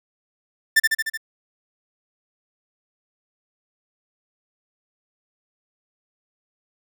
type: tone with echo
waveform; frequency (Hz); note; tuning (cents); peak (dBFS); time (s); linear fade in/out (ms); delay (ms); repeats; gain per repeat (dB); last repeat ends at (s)
45% pulse; 1781; A6; +21; -11; 0.76-0.8; 10; 75; 5; -3; 1.175
effects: none